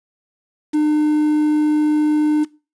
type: tone with quantisation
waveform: triangle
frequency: 302.4 Hz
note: D#4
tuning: 49 cents flat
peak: -11 dBFS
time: 0.73-2.45 s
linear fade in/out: 20 ms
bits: 6
effects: noise-tail reverb RT60 0.3 s tail -20 dB re dry + resampled to 22050 Hz